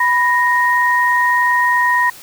sine tone pair together, 987.8 / 1864.7 Hz, B5 / A#6, 0 / 0 cents, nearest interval major seventh, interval 1100 cents, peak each -14 dBFS, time 0-2.1 s, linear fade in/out 5 ms, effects white hiss -38 dBFS RMS until 2.22 s

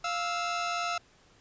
sawtooth tone pair together, 698 / 1313.1 Hz, F5 / E6, -1 / -7 cents, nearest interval major seventh, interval 1094 cents, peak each -29 / -28 dBFS, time 0.04-0.98 s, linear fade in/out 5 ms, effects pink hiss -61 dBFS RMS until 1.4 s + resampled to 16000 Hz

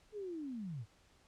sine linear sweep, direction down, 436.1 to 97 Hz, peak -40 dBFS, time 0.12-0.86 s, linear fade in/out 50 ms, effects pink hiss -68 dBFS RMS until 1.27 s + low-pass 8000 Hz 12 dB/octave

